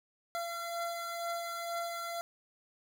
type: beating tone pair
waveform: 25% pulse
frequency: 682 / 684.1 Hz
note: F5 / F5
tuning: -41 / -36 cents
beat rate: 2.1 Hz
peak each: -33 / -39 dBFS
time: 0.35-2.21 s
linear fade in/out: 0 ms
effects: none